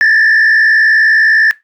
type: tone with frequency modulation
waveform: sine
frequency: 1760 Hz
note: A6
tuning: in tune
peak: -3 dBFS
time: 0.01-1.51 s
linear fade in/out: 0 ms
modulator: 59.8 Hz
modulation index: 1.1
effects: noise-tail reverb RT60 0.2 s tail -21 dB re dry + tanh soft clip ceiling -4 dBFS